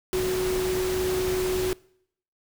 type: tone in noise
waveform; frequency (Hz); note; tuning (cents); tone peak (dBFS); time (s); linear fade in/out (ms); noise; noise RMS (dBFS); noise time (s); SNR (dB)
sine; 370; F#4; 0; -23; 0.13-1.73; 0; pink; -32; 0.13-1.73; +6
effects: noise-tail reverb RT60 0.7 s tail -24 dB re dry